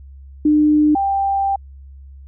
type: tone pair in turn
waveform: sine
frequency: 301.2 / 788 Hz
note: D4 / G5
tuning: +44 / +9 cents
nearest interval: octave + perfect fourth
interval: 1665 cents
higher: second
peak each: -10 / -15 dBFS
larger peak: first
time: 0.45-0.95 / 0.95-1.56 s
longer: second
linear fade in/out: 5 ms
effects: added 68 Hz sine -36 dBFS peak until 2.27 s